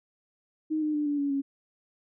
sine tone with pitch steps, 311.5 / 304.2 / 297.1 / 290.1 / 283.3 / 276.7 Hz, D#4 / D#4 / D4 / D4 / C#4 / C#4, +2 / -39 / +20 / -21 / +38 / -3 cents, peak -25 dBFS, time 0.7-1.42 s, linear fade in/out 20 ms, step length 120 ms, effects none

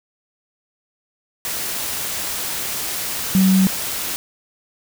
sine tone in noise, 189.6 Hz, F#3, 43 cents sharp, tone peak -11 dBFS, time 3.35-3.67 s, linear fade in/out 0 ms, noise white, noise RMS -25 dBFS, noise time 1.45-4.16 s, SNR +11 dB, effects none

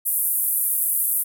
pink band-pass noise, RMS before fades -22 dBFS, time 0.05-1.24 s, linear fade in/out 20 ms, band 10000 to 15000 Hz, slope 48 dB/octave, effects none

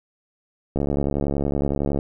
click train, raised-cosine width 2 ms, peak -10 dBFS, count 88, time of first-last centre 0.76-1.989 s, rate 70.8 Hz, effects none

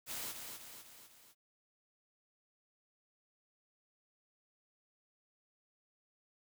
white noise with echo, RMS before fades -42 dBFS, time 0.06-0.35 s, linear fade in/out 50 ms, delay 250 ms, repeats 4, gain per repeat -5 dB, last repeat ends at 1.35 s, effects none

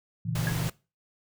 sine chord, A# diminished, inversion none, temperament equal, 116.54 / 138.59 / 164.81 Hz, A#2 / C#3 / E3, 0 / 0 / 0 cents, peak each -31 / -34 / -31 dBFS, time 0.25-0.69 s, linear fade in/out 10 ms
pink noise, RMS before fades -35 dBFS, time 0.35-0.7 s, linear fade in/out 5 ms
sine tone with exponential decay, 1661.2 Hz, G#6, in tune, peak -27 dBFS, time 0.47-0.6 s, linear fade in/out 1 ms, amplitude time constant 27 ms
effects noise-tail reverb RT60 0.3 s tail -21 dB re dry

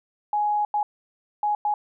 sine tone bursts at uneven times, 835 Hz, G#5, 9 cents sharp, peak -20 dBFS, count 4, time 0.33-0.65 / 0.74-0.83 / 1.43-1.55 / 1.65-1.74 s, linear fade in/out 2 ms, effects none

